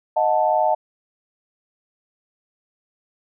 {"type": "chord", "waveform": "sine", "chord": "D# diminished", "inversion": "none", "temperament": "equal with one note detuned", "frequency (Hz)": [622.3, 725.2, 880], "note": ["D#5", "F#5", "A5"], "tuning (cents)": [0, -35, 0], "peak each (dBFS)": -20, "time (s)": [0.16, 0.75], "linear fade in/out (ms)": 10, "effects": []}